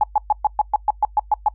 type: tone bursts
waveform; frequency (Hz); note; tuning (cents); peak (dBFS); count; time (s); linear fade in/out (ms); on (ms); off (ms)
sine; 844; G#5; +28; -12; 11; 0.01-1.485; 2; 25; 120
effects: noise-tail reverb RT60 0.1 s tail -23 dB re dry + added 50 Hz sine -39 dBFS peak until 1.54 s